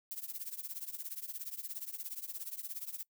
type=noise with tremolo; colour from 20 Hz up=violet; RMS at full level=-39 dBFS; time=0.11-3.03 s; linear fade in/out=0 ms; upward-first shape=triangle; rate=17 Hz; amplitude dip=95%; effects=noise-tail reverb RT60 0.1 s tail -22 dB re dry